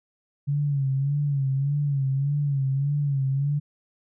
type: tone with vibrato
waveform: sine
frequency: 139.9 Hz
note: C#3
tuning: 16 cents sharp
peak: -21 dBFS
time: 0.47-3.6 s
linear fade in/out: 20 ms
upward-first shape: sine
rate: 1.7 Hz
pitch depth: 75 cents each way
effects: none